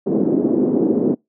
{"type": "band-pass noise", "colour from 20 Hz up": "white", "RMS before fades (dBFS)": -17, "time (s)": [0.06, 1.15], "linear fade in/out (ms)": 10, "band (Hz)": [210, 370], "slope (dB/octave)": 24, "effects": ["noise-tail reverb RT60 0.2 s tail -26 dB re dry"]}